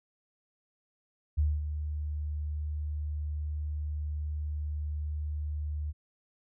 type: tone with ADSR envelope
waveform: sine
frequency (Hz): 75.1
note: D2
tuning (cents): +39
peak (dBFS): -22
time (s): 1.37-5.93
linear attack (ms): 19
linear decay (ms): 220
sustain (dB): -9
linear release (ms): 33
effects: none